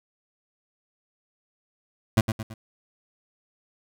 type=tone with echo; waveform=25% pulse; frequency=109.8 Hz; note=A2; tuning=3 cents flat; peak=-12 dBFS; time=2.17-2.21 s; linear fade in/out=5 ms; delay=110 ms; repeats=3; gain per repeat=-7 dB; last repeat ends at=2.54 s; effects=none